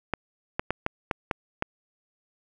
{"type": "clicks", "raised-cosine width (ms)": 0.5, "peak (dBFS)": -10, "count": 7, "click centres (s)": [0.137, 0.595, 0.706, 0.864, 1.112, 1.312, 1.624], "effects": []}